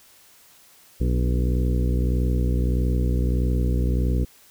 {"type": "harmonic tone with a mistuned harmonic", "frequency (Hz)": 61.6, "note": "B1", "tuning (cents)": -4, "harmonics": [1, 2, 3, 4, 5, 6, 7, 8], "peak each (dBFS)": [-20, -26, -30, -32, -34, -36, -37, -38], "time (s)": [1, 4.25], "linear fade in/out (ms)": 10, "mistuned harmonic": 5, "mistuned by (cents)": -52, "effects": ["white hiss -53 dBFS RMS until 4.5 s"]}